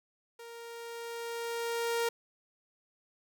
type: tone with level ramp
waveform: sawtooth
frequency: 466.2 Hz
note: A#4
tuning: in tune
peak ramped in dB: -42 to -24 dBFS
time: 0.39-2.09 s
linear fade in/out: 5 ms
effects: none